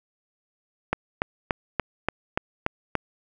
click train, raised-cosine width 0.5 ms, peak -7 dBFS, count 8, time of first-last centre 0.93-2.953 s, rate 3.46 Hz, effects none

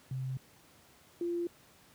sine tone pair in turn, 130.81 / 345.1 Hz, C3 / F4, 0 / -21 cents, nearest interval octave + perfect fourth, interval 1679 cents, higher second, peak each -33 / -31 dBFS, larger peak second, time 0.11-0.37 / 1.21-1.47 s, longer neither, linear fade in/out 2 ms, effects pink hiss -61 dBFS RMS until 1.94 s + high-pass 80 Hz 12 dB/octave

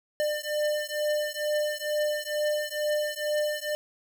square beating tone pair, 598 / 600.2 Hz, D5 / D5, +31 / +38 cents, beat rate 2.2 Hz, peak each -30 / -30 dBFS, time 0.2-3.75 s, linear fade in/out 0 ms, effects none

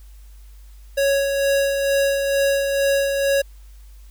square tone with tremolo, 554.4 Hz, C#5, in tune, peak -16 dBFS, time 0.97-3.42 s, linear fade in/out 10 ms, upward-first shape sine, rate 2.2 Hz, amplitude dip 40%, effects added 50 Hz sine -40 dBFS peak until 4.1 s + white hiss -57 dBFS RMS until 4.1 s

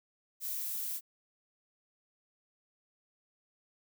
violet noise, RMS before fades -37 dBFS, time 0.4-1.01 s, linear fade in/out 50 ms, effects none

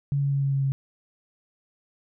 sine tone with pitch steps, 141 / 140.03 / 139.06 / 138.1 / 137.14 / 136.2 Hz, C#3 / C#3 / C#3 / C#3 / C#3 / C#3, +30 / +18 / +6 / -6 / -18 / -30 cents, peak -21 dBFS, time 0.12-0.72 s, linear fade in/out 0 ms, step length 100 ms, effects none

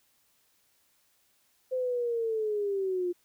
sine linear sweep, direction down, 518 to 349.2 Hz, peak -27 dBFS, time 1.71-3.13 s, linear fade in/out 20 ms, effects white hiss -69 dBFS RMS until 3.24 s

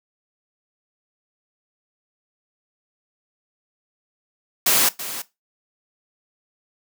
white noise with echo, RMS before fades -17 dBFS, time 4.66-4.89 s, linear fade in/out 5 ms, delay 330 ms, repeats 1, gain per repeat -13 dB, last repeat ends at 5.22 s, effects noise-tail reverb RT60 0.2 s tail -17 dB re dry + high-pass 200 Hz 12 dB/octave

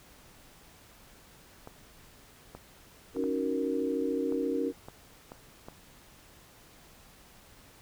clicks, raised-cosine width 1 ms, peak -29 dBFS, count 8, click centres 1.674 / 2.55 / 3.165 / 3.239 / 4.323 / 4.885 / 5.319 / 5.685 s
sine chord, D# minor seventh, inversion third, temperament equal, 277.2 / 311.1 / 370 / 466.2 Hz, C#4 / D#4 / F#4 / A#4, 0 / 0 / 0 / 0 cents, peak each -32 / -35 / -35 / -32 dBFS, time 3.14-4.73 s, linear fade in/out 50 ms
effects pink hiss -56 dBFS RMS until 7.81 s

